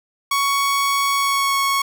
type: tone with pitch glide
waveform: sawtooth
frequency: 1115 to 1104.1 Hz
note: C#6 to C#6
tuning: +10 to -7 cents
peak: -13 dBFS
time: 0.31-1.82 s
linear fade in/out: 5 ms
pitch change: -17 cents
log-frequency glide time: 1.16-1.57 s
effects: none